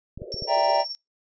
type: clicks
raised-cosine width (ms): 5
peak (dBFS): -24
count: 4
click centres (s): 0.176 / 0.219 / 0.343 / 0.423
type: band-pass noise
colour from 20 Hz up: pink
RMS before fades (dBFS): -39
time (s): 0.18-0.84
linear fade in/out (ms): 50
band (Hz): 360 to 620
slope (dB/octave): 96
type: tone with tremolo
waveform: sine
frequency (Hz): 5470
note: F8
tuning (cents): -37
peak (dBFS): -28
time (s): 0.32-0.95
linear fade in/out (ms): 0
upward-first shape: triangle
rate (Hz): 19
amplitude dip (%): 75
type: chord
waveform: triangle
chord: E half-diminished seventh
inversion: third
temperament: equal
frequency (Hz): 587.3 / 659.3 / 784 / 932.3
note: D5 / E5 / G5 / Bb5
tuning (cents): 0 / 0 / 0 / 0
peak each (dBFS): -22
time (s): 0.47-0.85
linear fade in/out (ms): 50
effects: noise-tail reverb RT60 0.2 s tail -25 dB re dry + resampled to 16000 Hz